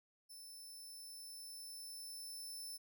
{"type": "tone with level ramp", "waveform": "20% pulse", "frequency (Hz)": 5290, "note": "E8", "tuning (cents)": 5, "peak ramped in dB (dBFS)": [-47, -40], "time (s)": [0.29, 2.78], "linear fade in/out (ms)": 20, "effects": []}